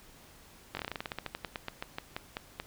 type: slowing click train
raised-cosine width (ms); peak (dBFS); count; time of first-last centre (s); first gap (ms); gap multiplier
0.3; -19; 22; 0.75-2.599; 20; 1.13
effects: pink hiss -56 dBFS RMS until 2.66 s